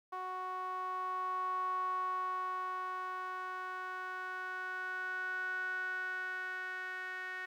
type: tone with band-pass filter sweep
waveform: sawtooth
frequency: 370 Hz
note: F#4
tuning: in tune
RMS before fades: -39 dBFS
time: 0.12-7.46 s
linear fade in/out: 10 ms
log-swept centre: 980 to 1700 Hz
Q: 8.7
effects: 12-bit